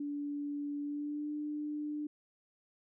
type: tone with pitch glide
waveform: sine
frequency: 289.1 to 298.1 Hz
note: D4 to D4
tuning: -27 to +26 cents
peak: -35 dBFS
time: 0-2.07 s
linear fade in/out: 5 ms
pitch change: +53 cents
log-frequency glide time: 0.81-1.31 s
effects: none